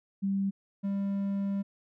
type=tone pair in turn; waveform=sine / triangle; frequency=196 / 198.16 Hz; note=G3 / G3; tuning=0 / +19 cents; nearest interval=unison; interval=19 cents; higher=second; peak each=-26 dBFS; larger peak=neither; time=0.22-0.51 / 0.83-1.63 s; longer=second; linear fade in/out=20 ms; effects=none